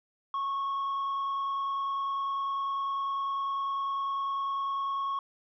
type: tone with frequency modulation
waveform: sine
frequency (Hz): 1100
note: C#6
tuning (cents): -14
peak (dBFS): -26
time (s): 0.34-5.19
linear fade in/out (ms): 2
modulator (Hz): 30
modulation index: 0.46
effects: tanh soft clip ceiling -28 dBFS